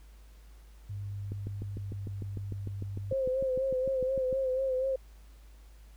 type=tone with pitch glide; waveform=sine; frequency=100.6 to 99.33 Hz; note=G2 to G2; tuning=+45 to +23 cents; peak=-35 dBFS; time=0.89-3.13 s; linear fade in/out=10 ms; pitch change=-22 cents; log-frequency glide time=1.59-2.02 s
type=click train; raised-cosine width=3 ms; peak=-27 dBFS; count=21; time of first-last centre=1.32-4.328 s; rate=6.65 Hz
type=tone with vibrato; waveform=sine; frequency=523.3 Hz; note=C5; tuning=in tune; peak=-27 dBFS; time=3.11-4.96 s; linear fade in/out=5 ms; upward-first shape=sine; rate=4.1 Hz; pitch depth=46 cents each way
effects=added 52 Hz sine -50 dBFS peak until 5.96 s + pink hiss -64 dBFS RMS until 5.96 s